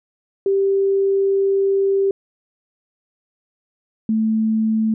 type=tone pair in turn; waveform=sine; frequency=392 / 220 Hz; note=G4 / A3; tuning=0 / 0 cents; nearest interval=minor seventh; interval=1000 cents; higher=first; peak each=-14 / -15 dBFS; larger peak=first; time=0.46-2.11 / 4.09-4.94 s; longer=first; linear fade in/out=2 ms; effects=none